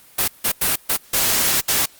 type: noise bursts at uneven times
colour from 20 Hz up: white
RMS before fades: -18 dBFS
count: 6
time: 0.18-0.28 / 0.44-0.52 / 0.61-0.76 / 0.89-0.97 / 1.13-1.61 / 1.68-1.86 s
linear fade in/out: 10 ms
effects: white hiss -48 dBFS RMS until 1.99 s + Opus 32 kbps